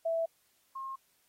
sine tone pair in turn, 659.3 / 1070.8 Hz, E5 / C6, 0 / +40 cents, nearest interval minor sixth, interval 840 cents, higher second, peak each -28 / -37 dBFS, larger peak first, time 0.05-0.26 / 0.75-0.96 s, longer neither, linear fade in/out 10 ms, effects white hiss -71 dBFS RMS until 1.28 s + AAC 48 kbps

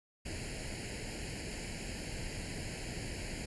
pink noise with comb filter, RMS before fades -41 dBFS, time 0.25-3.46 s, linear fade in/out 10 ms, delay 0.42 ms, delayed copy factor +0.85, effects resampled to 24000 Hz

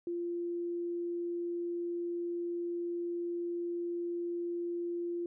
sine tone, 345.7 Hz, F4, 18 cents flat, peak -33 dBFS, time 0.07-5.26 s, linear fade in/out 2 ms, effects none

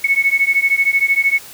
sine beating tone pair, 2200 / 2213 Hz, C#7 / C#7, -14 / -3 cents, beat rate 13 Hz, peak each -15 dBFS, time 0.04-1.39 s, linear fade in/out 5 ms, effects white hiss -37 dBFS RMS until 1.53 s

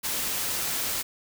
white noise, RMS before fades -29 dBFS, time 0.03-1.03 s, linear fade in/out 20 ms, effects none

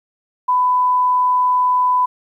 sine tone, 999 Hz, B5, 20 cents sharp, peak -12 dBFS, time 0.48-2.06 s, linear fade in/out 10 ms, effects 9-bit

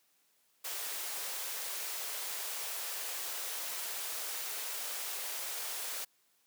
white high-pass noise, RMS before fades -39 dBFS, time 0.64-6.05 s, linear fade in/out 10 ms, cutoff 420 Hz, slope 24 dB/octave, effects white hiss -72 dBFS RMS until 6.46 s + high-pass 150 Hz 12 dB/octave

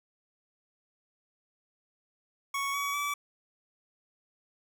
25% pulse tone with pitch steps, 1111 / 1131.1 / 1151.5 Hz, C#6 / C#6 / D6, +4 / +35 / -34 cents, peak -26 dBFS, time 2.54-3.14 s, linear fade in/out 5 ms, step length 200 ms, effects none

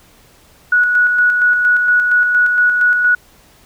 sine tone with tremolo, 1465 Hz, F#6, 18 cents flat, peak -8 dBFS, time 0.72-3.15 s, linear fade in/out 5 ms, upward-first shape square, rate 4.3 Hz, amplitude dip 35%, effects pink hiss -48 dBFS RMS until 3.65 s

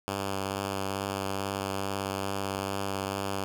5% pulse tone with vibrato, 98 Hz, G2, in tune, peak -19 dBFS, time 0.08-3.44 s, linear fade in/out 0 ms, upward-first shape sine, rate 2.3 Hz, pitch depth 13 cents each way, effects none

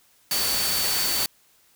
sine tone in noise, 4514 Hz, C#8, 31 cents sharp, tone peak -27 dBFS, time 0.31-1.26 s, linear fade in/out 2 ms, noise white, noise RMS -25 dBFS, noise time 0.31-1.26 s, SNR -5 dB, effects white hiss -60 dBFS RMS until 1.75 s

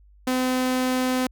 sawtooth tone, 255.5 Hz, C4, 41 cents flat, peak -17 dBFS, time 0.27-1.27 s, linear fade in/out 5 ms, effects added 50 Hz sine -50 dBFS peak until 1.31 s

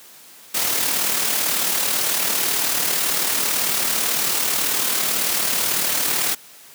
white noise with amplitude modulation, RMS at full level -19 dBFS, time 0.54-6.35 s, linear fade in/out 10 ms, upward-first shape sine, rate 38.1 Hz, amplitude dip 40%, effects white hiss -45 dBFS RMS until 6.74 s + high-pass 150 Hz 12 dB/octave

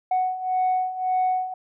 sine beating tone pair, 740 / 741.8 Hz, F#5 / F#5, 0 / +4 cents, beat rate 1.8 Hz, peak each -25 / -21 dBFS, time 0.11-1.54 s, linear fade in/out 5 ms, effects tanh soft clip ceiling -16 dBFS

